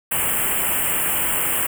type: band-stop noise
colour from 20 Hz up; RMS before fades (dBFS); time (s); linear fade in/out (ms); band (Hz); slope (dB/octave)
white; -21; 0.11-1.67; 10; 3100 to 7600; 96
effects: none